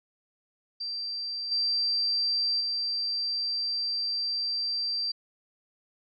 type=tone with level steps; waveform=sine; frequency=4699 Hz; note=D8; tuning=in tune; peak=-31 / -24 / -27 dBFS; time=0.8-5.12 s; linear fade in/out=10 ms; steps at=1.51 / 2.6 s; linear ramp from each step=10 ms; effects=none